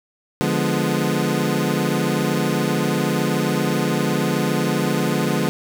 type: chord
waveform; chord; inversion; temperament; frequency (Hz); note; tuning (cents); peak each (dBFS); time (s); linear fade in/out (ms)
25% pulse; D diminished seventh; none; equal; 146.83 / 174.61 / 207.7 / 246.9; D3 / F3 / Ab3 / Cb4; 0 / 0 / 0 / 0; -20 / -20 / -20 / -21; 0.41-5.49; 0
effects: none